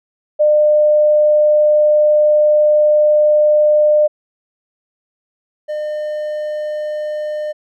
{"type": "tone pair in turn", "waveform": ["sine", "triangle"], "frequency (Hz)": [602, 604.9], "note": ["D5", "D#5"], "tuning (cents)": [43, -49], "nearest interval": "unison", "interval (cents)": 8, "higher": "second", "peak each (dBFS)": [-8, -17], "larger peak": "first", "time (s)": [[0.39, 4.08], [5.68, 7.53]], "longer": "first", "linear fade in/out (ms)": 20, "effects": []}